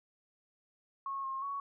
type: tone with pitch steps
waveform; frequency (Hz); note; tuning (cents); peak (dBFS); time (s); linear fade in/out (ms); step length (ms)
sine; 1093 / 1071 / 1117; C#6 / C6 / C#6; -25 / +40 / +13; -35; 1.06-1.6; 2; 180
effects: none

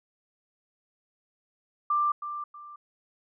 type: tone with echo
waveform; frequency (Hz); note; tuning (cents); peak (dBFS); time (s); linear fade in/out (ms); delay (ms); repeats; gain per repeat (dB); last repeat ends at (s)
sine; 1183; D6; +12; -22; 1.9-2.12; 5; 320; 2; -10; 2.76
effects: none

